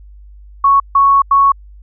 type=tone bursts at uneven times; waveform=sine; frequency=1108.7 Hz; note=C#6; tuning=in tune; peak=-6 dBFS; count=3; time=0.64-0.8 / 0.95-1.22 / 1.31-1.52 s; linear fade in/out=5 ms; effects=added 50 Hz sine -35 dBFS peak until 1.82 s